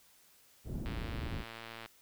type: low-pass noise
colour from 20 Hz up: pink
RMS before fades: -39 dBFS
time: 0.64-1.45 s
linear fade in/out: 50 ms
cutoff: 270 Hz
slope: 12 dB/octave
type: click train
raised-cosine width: 0.3 ms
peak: -29 dBFS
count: 115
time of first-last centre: 0.86-1.86 s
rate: 114 Hz
effects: white hiss -64 dBFS RMS until 2.01 s